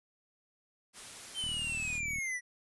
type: noise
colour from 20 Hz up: white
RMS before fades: -47 dBFS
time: 0.93-2.01 s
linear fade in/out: 50 ms
type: linear sweep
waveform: square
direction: down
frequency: 3135 to 1929 Hz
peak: -34 dBFS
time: 1.34-2.41 s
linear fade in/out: 50 ms
type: click train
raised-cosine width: 5 ms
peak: -34 dBFS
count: 30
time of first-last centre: 1.44-2.186 s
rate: 38.9 Hz
effects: resampled to 24000 Hz